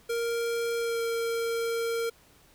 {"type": "tone with pitch glide", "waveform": "square", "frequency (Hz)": [466.2, 461.6], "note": ["A#4", "A#4"], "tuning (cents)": [0, -17], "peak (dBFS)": -28, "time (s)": [0.09, 2.1], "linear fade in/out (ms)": 10, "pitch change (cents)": -17, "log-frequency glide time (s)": [0.78, 1.02], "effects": ["pink hiss -59 dBFS RMS until 2.54 s"]}